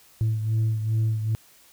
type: beating tone pair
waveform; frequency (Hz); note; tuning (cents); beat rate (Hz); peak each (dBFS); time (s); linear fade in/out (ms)
sine; 110 / 112.5; A2 / A2; 0 / +39; 2.5; -20 / -27; 0.21-1.35; 0
effects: tanh soft clip ceiling -18 dBFS + white hiss -55 dBFS RMS until 1.72 s